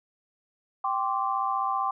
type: chord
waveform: sine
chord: G suspended fourth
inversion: none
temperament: equal with one note detuned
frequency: 784 / 1046.5 / 1161.8 Hz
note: G5 / C6 / D6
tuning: 0 / 0 / -19 cents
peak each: -29 dBFS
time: 0.84-1.91 s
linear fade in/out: 5 ms
effects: none